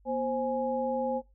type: tone cluster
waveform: sine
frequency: 241.2 / 526 / 833 Hz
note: B3 / C5 / G#5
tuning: -41 / +9 / +5 cents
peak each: -34 / -30 / -33 dBFS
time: 0.05-1.22 s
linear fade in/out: 50 ms
effects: noise-tail reverb RT60 0.2 s tail -18 dB re dry + added 50 Hz sine -58 dBFS peak until 1.34 s